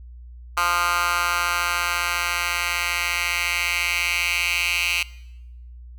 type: tone with high-pass filter sweep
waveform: 10% pulse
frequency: 174.61 Hz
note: F3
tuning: in tune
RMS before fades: -23 dBFS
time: 0.57-5.03 s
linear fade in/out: 5 ms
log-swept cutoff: 1300 to 2500 Hz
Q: 3.6
effects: noise-tail reverb RT60 0.9 s tail -20 dB re dry + added 60 Hz sine -38 dBFS peak until 5.98 s